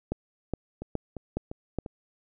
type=two click trains; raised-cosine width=2 ms; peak=-23 / -15 dBFS; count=4 / 5; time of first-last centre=0.82-1.862 / 0.12-1.787 s; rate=2.88 / 2.4 Hz; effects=none